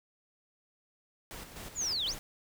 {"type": "noise with tremolo", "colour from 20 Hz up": "pink", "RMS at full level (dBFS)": -44, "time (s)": [1.31, 2.19], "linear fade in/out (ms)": 0, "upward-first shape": "square", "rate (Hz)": 4, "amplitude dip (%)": 50}
{"type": "linear two-way sweep", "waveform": "sine", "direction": "down then up", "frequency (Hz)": [7230, 2969, 7230], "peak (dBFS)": -30, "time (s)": [1.75, 2.15], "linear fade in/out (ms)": 50, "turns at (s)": 2.06}
{"effects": []}